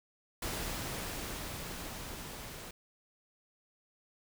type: noise with level ramp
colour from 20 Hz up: pink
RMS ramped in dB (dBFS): -37 to -46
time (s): 0.42-2.71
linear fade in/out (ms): 5
effects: none